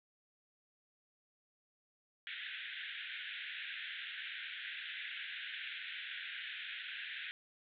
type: band-pass noise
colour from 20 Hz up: pink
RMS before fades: -45 dBFS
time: 2.27-7.31 s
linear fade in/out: 0 ms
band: 1500 to 3700 Hz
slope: 96 dB/octave
effects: none